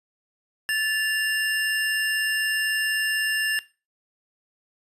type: tone pair together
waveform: square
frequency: 1748 / 2789 Hz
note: A6 / F7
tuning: -12 / -3 cents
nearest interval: minor sixth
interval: 809 cents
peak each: -24 / -29 dBFS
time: 0.69-3.59 s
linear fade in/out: 0 ms
effects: noise-tail reverb RT60 0.3 s tail -18 dB re dry + resampled to 32000 Hz